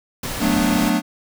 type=noise; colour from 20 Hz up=pink; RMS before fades=-27 dBFS; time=0.23-0.9 s; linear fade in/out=5 ms
type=chord; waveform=square; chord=B minor seventh; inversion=second; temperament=equal; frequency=185 / 220 / 246.9 / 293.7 Hz; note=F#3 / A3 / B3 / D4; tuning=0 / 0 / 0 / 0 cents; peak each=-24 / -22 / -23 / -22 dBFS; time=0.39-1.02 s; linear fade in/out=50 ms
effects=none